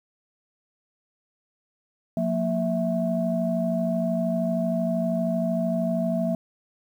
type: tone cluster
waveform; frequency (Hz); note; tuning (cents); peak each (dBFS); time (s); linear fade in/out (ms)
sine; 178.8 / 231.7 / 656; F3 / A#3 / E5; +41 / -10 / -9; -26; 2.17-6.35; 2
effects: tanh soft clip ceiling -12 dBFS + 9-bit